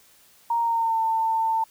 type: tone with pitch glide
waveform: sine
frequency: 932.3 to 896.4 Hz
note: A#5 to A5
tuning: 0 to +32 cents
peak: -20 dBFS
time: 0.5-1.64 s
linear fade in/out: 5 ms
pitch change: -68 cents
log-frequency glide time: 0.61-1 s
effects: white hiss -56 dBFS RMS until 1.7 s